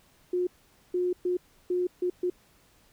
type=tone bursts at uneven times; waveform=sine; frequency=359.3 Hz; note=F4; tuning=49 cents sharp; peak=-24 dBFS; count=6; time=0.33-0.47 / 0.94-1.13 / 1.25-1.37 / 1.7-1.87 / 2.02-2.1 / 2.23-2.3 s; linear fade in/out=5 ms; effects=pink hiss -62 dBFS RMS until 2.92 s